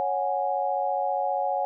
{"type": "chord", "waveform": "sine", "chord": "C# suspended fourth", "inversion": "none", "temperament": "equal with one note detuned", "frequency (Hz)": [554.4, 735.7, 830.6], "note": ["C#5", "F#5", "G#5"], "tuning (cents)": [0, -10, 0], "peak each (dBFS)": [-29, -27, -28], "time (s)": [0, 1.65], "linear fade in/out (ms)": 0, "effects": []}